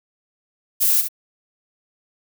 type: noise with echo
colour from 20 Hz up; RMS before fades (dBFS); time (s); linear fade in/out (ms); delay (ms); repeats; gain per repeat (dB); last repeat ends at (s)
violet; -17; 0.8-1.02; 20; 67; 1; -8; 1.087
effects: none